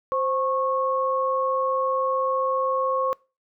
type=tone pair together; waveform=sine; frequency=523.3 / 1096.1 Hz; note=C5 / C#6; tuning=0 / -20 cents; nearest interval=octave + minor second; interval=1280 cents; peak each=-24 dBFS; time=0.12-3.13 s; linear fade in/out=0 ms; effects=noise-tail reverb RT60 0.3 s tail -24 dB re dry